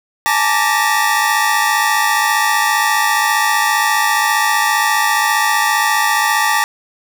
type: tone cluster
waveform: 45% pulse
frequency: 844 / 899 / 1168 / 1814 / 1916 Hz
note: G#5 / A5 / D6 / A#6 / A#6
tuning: +28 / +37 / -10 / -48 / +47 cents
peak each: -19 dBFS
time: 0.26-6.64 s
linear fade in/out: 0 ms
effects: none